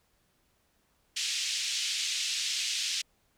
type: band-pass noise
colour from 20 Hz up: pink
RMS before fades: -32 dBFS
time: 1.16-3.02 s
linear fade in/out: 10 ms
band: 2700 to 7100 Hz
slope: 24 dB/octave
effects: pink hiss -71 dBFS RMS until 3.37 s